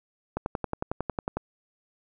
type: click train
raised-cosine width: 1 ms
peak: -14 dBFS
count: 12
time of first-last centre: 0.37-1.37 s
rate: 11 Hz
effects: none